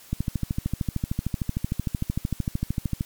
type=click train; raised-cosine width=5 ms; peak=-12 dBFS; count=39; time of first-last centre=0.13-3.009 s; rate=13.2 Hz; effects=white hiss -49 dBFS RMS until 3.05 s + MP3 96 kbps